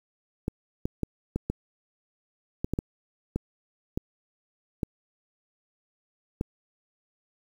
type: clicks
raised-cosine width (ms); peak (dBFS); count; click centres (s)
3; -14; 12; 0.481 / 0.855 / 1.033 / 1.36 / 1.5 / 2.645 / 2.736 / 2.789 / 3.36 / 3.975 / 4.832 / 6.411
effects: 8-bit